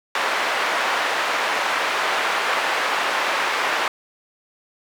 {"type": "band-pass noise", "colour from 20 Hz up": "white", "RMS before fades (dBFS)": -22, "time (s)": [0.15, 3.88], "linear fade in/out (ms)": 2, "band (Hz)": [600, 1800], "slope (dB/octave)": 12, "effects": []}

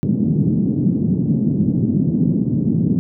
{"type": "band-pass noise", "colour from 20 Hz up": "pink", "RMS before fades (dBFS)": -17, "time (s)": [0.03, 2.99], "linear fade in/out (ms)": 0, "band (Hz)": [140, 260], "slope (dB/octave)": 24, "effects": []}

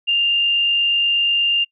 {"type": "tone with frequency modulation", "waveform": "sine", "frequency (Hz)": 2800, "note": "F7", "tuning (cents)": 4, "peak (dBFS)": -14, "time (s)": [0.07, 1.65], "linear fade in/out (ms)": 20, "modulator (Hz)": 48.3, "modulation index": 0.5, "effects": ["noise-tail reverb RT60 0.1 s tail -26 dB re dry"]}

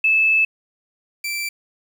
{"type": "tone pair in turn", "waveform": ["sine", "sawtooth"], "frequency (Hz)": [2617, 2340], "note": ["E7", "D7"], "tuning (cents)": [-13, -7], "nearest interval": "major second", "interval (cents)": 194, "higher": "first", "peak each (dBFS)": [-13, -20], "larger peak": "first", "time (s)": [[0.04, 0.45], [1.24, 1.49]], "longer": "first", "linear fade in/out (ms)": 5, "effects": ["8-bit"]}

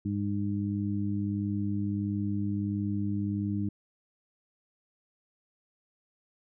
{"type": "harmonic tone", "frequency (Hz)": 101.5, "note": "G#2", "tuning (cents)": -39, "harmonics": [1, 2, 3], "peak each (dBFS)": [-32, -31, -34], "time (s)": [0.05, 3.69], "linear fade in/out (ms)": 5, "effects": []}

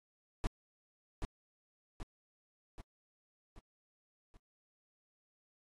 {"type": "noise with echo", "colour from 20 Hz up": "brown", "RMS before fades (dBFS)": -32, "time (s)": [0.44, 0.47], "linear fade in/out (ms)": 0, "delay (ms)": 780, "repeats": 5, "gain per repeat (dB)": -5, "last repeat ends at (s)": 4.37, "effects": ["AAC 32 kbps"]}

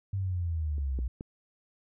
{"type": "linear sweep", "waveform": "sine", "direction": "down", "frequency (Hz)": [99.3, 59.4], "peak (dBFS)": -28, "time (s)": [0.13, 1.08], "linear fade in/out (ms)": 5}
{"type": "clicks", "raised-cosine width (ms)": 3, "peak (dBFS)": [-34, -25, -25], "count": 3, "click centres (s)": [0.782, 0.989, 1.209]}
{"effects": []}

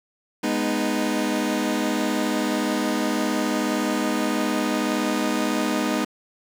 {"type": "chord", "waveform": "sawtooth", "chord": "G# minor", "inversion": "none", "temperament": "equal with one note detuned", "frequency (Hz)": [207.7, 246.9, 308.6], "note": ["G#3", "B3", "D#4"], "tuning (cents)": [0, 0, -14], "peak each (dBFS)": [-23, -22, -21], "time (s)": [0.43, 6.05], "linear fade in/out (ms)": 10, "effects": ["low-pass 11000 Hz 12 dB/octave", "7-bit"]}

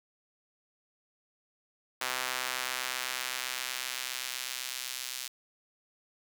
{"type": "tone with high-pass filter sweep", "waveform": "sawtooth", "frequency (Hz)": 127.8, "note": "C3", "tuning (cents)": -40, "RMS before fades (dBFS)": -36, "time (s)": [2.01, 5.28], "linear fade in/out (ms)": 5, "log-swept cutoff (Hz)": [1200, 3800], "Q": 0.73, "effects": []}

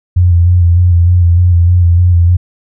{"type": "tone with vibrato", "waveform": "sine", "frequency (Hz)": 87.5, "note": "F2", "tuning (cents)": 4, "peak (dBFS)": -4, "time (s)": [0.16, 2.37], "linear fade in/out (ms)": 10, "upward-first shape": "square", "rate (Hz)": 3.3, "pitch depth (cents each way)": 32, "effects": []}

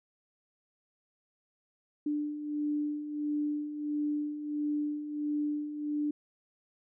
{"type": "beating tone pair", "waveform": "sine", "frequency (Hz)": [295.2, 296.7], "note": ["D4", "D4"], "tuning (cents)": [9, 18], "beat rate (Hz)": 1.5, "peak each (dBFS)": [-38, -31], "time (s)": [2.06, 6.11], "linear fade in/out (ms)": 5, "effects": []}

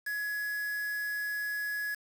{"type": "tone with quantisation", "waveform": "triangle", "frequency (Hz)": 1683, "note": "G#6", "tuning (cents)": 23, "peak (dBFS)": -30, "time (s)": [0.06, 1.95], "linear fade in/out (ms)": 10, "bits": 7, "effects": []}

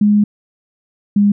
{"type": "tone pair in turn", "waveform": "sine", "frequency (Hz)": [207.7, 203.8], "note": ["G#3", "G#3"], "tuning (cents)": [0, -32], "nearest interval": "unison", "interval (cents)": 32, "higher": "first", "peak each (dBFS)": -8, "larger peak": "neither", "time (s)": [[0.01, 0.24], [1.16, 1.32]], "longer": "first", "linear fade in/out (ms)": 5, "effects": []}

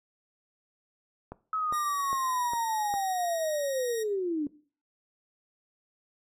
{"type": "click train", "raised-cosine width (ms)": 1, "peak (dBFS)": -25, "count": 5, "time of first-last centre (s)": [1.32, 2.939], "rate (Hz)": 2.47}
{"type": "linear sweep", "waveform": "sine", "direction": "down", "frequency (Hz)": [1290, 284.1], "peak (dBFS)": -27, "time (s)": [1.53, 4.47], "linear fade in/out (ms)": 2}
{"type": "tone", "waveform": "10% pulse", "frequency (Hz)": 1881, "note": "A#6", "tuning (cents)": 15, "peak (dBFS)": -29, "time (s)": [1.72, 4.04], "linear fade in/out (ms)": 20}
{"effects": ["noise-tail reverb RT60 0.4 s tail -18 dB re dry"]}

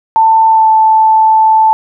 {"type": "tone with pitch glide", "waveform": "sine", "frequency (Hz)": [890, 878.3], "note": ["A5", "A5"], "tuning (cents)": [20, -3], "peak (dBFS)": -4, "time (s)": [0.16, 1.73], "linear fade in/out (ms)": 0, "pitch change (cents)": -23, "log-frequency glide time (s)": [0.49, 0.69], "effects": []}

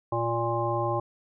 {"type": "harmonic tone", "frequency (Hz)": 116.9, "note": "A#2", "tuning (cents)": 5, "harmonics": [1, 3, 5, 7, 9], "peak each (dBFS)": [-31, -31, -31, -31, -31], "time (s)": [0.12, 1], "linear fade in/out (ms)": 5, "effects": []}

